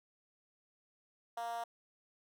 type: tone with high-pass filter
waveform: 10% pulse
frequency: 233.1 Hz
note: A#3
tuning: in tune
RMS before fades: -40 dBFS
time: 1.37-1.64 s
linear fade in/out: 5 ms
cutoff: 760 Hz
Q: 9.6
effects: none